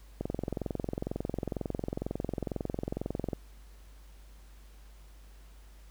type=click train; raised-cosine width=2 ms; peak=-19 dBFS; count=70; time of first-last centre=0.21-3.332 s; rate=22.1 Hz; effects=added 50 Hz sine -50 dBFS peak until 5.9 s + pink hiss -62 dBFS RMS until 5.9 s